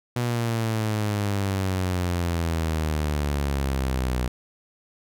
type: exponential sweep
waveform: sawtooth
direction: down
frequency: 122.2 to 61.3 Hz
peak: -19 dBFS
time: 0.16-4.28 s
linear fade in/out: 5 ms
effects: none